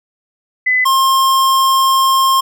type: tone pair in turn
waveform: sine / square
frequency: 2011 / 1065.3 Hz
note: B6 / C6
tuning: +31 / +31 cents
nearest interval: major seventh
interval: 1100 cents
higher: first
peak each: -10 dBFS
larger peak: neither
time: 0.66-0.85 / 0.85-2.41 s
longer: second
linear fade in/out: 10 ms
effects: none